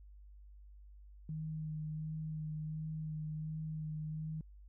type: tone with vibrato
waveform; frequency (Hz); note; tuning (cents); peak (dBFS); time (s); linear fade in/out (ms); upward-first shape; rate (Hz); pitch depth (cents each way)
sine; 155.56; D#3; 0; -38; 1.29-4.41; 2; sine; 1.4; 16
effects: added 50 Hz sine -53 dBFS peak until 4.68 s